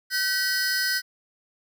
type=tone cluster; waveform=45% pulse; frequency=1528 / 1934 / 4303 / 5030 Hz; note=G6 / B6 / C8 / D#8; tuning=-45 / -37 / +48 / +18 cents; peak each=-26 / -30 / -32 / -28 dBFS; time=0.1-1.02 s; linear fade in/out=50 ms; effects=none